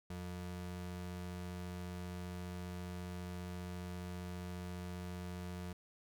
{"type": "ring-modulated tone", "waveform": "square", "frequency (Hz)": 132.9, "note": "C3", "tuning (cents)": 27, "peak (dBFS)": -40, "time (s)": [0.1, 5.73], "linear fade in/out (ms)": 5, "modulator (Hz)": 47.4, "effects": []}